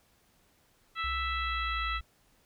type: harmonic tone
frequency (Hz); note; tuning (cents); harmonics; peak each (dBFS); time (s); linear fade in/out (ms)
659.3; E5; 0; 2 / 3 / 4 / 5 / 6; -33 / -37 / -39 / -41 / -43; 0.95-2.01; 50
type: tone with pitch glide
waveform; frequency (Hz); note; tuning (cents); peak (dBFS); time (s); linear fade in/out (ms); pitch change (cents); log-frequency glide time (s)
sine; 65.41 to 57.27; C2 to A#1; 0 to -30; -36; 1.04-2.01; 0; -230; 1.2-1.87
effects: pink hiss -67 dBFS RMS until 2.45 s